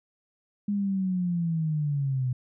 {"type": "linear sweep", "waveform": "sine", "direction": "down", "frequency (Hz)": [206.2, 124.2], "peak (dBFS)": -24, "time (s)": [0.68, 2.33], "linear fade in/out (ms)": 5, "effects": []}